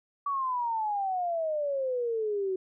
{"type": "exponential sweep", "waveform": "sine", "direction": "down", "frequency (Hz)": [1146, 370], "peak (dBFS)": -27, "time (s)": [0.26, 2.56], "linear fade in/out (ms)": 5, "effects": []}